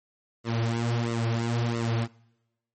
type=tone with flanger; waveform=sawtooth; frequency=116.54 Hz; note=A#2; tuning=in tune; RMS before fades=-27 dBFS; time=0.44-2.08 s; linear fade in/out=50 ms; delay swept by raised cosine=1.2 to 7 ms; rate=1.5 Hz; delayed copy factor=-0.9; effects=noise-tail reverb RT60 1.0 s tail -24 dB re dry + MP3 32 kbps